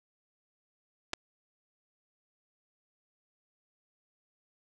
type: clicks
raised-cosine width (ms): 0.2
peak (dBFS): -16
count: 2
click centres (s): 1.133 / 1.136
effects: none